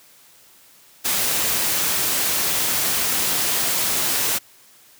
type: noise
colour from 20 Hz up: white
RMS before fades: -21 dBFS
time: 1.04-4.39 s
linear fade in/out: 20 ms
effects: white hiss -51 dBFS RMS until 4.99 s + high-pass 80 Hz 12 dB/octave